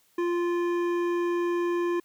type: tone with hard clipping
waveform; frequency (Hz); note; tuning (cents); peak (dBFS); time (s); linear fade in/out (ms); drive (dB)
sine; 347.6; F4; -8; -26; 0.18-2; 5; 12
effects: white hiss -65 dBFS RMS until 2.04 s